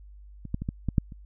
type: clicks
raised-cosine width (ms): 5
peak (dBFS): -25 / -15 / -20 / -16 / -14 / -8 / -30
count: 7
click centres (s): 0.453 / 0.544 / 0.62 / 0.689 / 0.887 / 0.982 / 1.122
effects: added 50 Hz sine -45 dBFS peak until 1.25 s